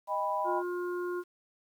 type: chord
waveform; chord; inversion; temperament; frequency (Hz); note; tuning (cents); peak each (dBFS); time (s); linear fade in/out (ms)
sine; Eb augmented; none; equal with one note detuned; 622.3 / 800.9 / 987.8; Eb5 / G5 / B5; 0 / +37 / 0; -34 / -35 / -31; 0.07-0.63; 50
type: harmonic tone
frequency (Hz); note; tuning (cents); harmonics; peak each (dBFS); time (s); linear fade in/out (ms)
355; F4; +28; 1 / 3 / 4; -32 / -42 / -43; 0.44-1.24; 50
effects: 10-bit